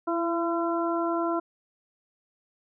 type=harmonic tone with a mistuned harmonic; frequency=338.9 Hz; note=E4; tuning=48 cents sharp; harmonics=1 / 2 / 3 / 4; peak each=-27 / -30 / -32 / -33 dBFS; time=0.07-1.4 s; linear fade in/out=10 ms; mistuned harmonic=1; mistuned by=-19 cents; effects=none